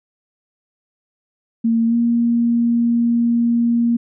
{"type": "tone with pitch glide", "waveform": "sine", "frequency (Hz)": [228.7, 235.1], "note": ["A#3", "A#3"], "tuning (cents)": [-33, 15], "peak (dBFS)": -13, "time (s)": [1.64, 3.97], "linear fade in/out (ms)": 10, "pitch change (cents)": 48, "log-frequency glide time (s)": [1.87, 1.95], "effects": []}